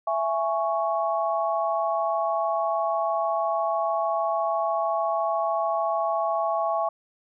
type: chord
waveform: sine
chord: C# minor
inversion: first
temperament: just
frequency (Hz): 665.2 / 831.5 / 1108.7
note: E5 / G#5 / C#6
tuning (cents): +16 / +2 / 0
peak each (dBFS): -25 / -28 / -28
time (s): 0.07-6.89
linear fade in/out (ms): 5
effects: none